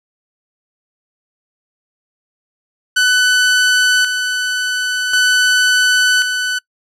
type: tone with tremolo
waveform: sawtooth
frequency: 1498 Hz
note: F#6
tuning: 21 cents sharp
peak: -6 dBFS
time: 2.96-6.59 s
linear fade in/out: 10 ms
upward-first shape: square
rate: 0.46 Hz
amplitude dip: 50%
effects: noise-tail reverb RT60 0.1 s tail -25 dB re dry + low-pass 9000 Hz 12 dB/octave